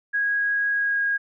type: tone with pitch glide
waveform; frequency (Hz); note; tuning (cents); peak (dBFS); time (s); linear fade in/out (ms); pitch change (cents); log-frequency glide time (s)
sine; 1649 to 1635.7; G#6 to G#6; -13 to -27; -20; 0.13-1.18; 20; -14; 0.74-1.01
effects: none